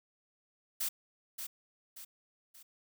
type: noise with echo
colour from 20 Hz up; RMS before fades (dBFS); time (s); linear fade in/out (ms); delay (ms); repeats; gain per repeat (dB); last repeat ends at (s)
blue; -34; 0.8-0.89; 10; 580; 3; -7; 2.63
effects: none